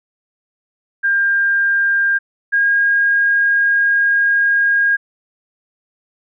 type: tone pair in turn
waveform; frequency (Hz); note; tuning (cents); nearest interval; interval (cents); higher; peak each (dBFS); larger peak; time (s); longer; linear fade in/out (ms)
sine; 1600 / 1627; G6 / G#6; +35 / -36; unison; 29; second; -12 / -11; second; 1.03-2.19 / 2.52-4.97; second; 20
effects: none